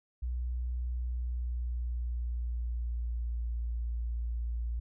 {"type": "tone with pitch glide", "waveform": "sine", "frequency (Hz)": [61.1, 58.24], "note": ["B1", "A#1"], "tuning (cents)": [-18, -1], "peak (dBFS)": -31, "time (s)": [0.22, 4.8], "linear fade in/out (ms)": 10, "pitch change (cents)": -83, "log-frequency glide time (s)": [0.86, 3.51], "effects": []}